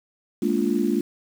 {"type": "chord", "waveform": "sine", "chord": "Bb dominant seventh", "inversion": "third", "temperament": "just", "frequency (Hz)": [209.8, 233.1, 291.4, 349.6], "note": ["Ab3", "Bb3", "D4", "F4"], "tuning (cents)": [18, 0, -13, 2], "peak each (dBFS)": -25, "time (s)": [0.42, 1.01], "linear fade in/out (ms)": 5, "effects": ["7-bit"]}